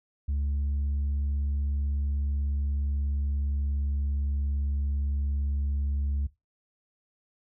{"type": "tone with pitch glide", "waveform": "sine", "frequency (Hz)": [71, 70.59], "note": ["C#2", "C#2"], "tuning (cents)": [42, 32], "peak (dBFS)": -23, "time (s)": [0.28, 6.27], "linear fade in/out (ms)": 10, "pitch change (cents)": -10, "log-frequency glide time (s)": [1.58, 4.22], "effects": ["noise-tail reverb RT60 0.2 s tail -19 dB re dry", "tanh soft clip ceiling -24 dBFS"]}